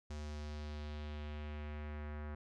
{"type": "tone with low-pass filter sweep", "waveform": "square", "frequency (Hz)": 74.8, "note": "D2", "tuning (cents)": 32, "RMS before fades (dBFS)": -44, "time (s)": [0.1, 2.35], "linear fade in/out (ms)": 5, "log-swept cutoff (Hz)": [6600, 1600], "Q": 1.7, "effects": []}